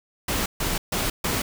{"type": "noise bursts", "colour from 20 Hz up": "pink", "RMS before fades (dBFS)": -25, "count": 4, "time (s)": [0.28, 1.42], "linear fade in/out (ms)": 5, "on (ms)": 180, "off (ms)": 140, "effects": []}